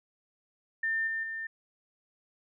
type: tone with level steps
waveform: sine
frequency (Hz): 1800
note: A6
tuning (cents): +39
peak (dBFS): -27 / -30 / -34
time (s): 0.83-1.47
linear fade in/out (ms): 5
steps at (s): 1.07 / 1.23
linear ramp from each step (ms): 5
effects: none